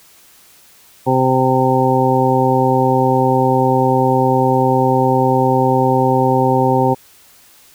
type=harmonic tone; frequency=130 Hz; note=C3; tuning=11 cents flat; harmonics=1 / 2 / 3 / 4 / 6 / 7; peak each=-18 / -18 / -18 / -18 / -18 / -18 dBFS; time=1.06-6.95 s; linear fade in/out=20 ms; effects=white hiss -47 dBFS RMS until 7.74 s